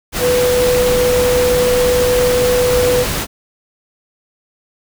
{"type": "tone in noise", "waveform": "sine", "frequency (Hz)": 495.4, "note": "B4", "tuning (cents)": 5, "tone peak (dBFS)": -11, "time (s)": [0.19, 3.06], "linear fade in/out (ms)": 50, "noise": "pink", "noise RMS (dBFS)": -19, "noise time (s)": [0.12, 3.27], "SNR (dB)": 5, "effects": []}